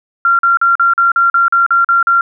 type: tone bursts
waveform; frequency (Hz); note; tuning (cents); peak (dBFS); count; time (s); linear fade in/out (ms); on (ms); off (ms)
sine; 1378; F6; -24; -7; 11; 0.25-2.21; 2; 140; 42
effects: none